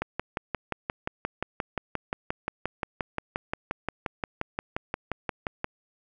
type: click train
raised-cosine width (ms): 0.5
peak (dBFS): -13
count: 33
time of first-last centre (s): 0.02-5.644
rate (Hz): 5.69
effects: none